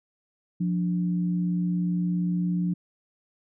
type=tone pair together; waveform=sine; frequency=176.45 / 293.7 Hz; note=F3 / D4; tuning=+18 / 0 cents; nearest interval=major sixth; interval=882 cents; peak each=-23 / -34 dBFS; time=0.6-2.74 s; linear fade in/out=10 ms; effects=none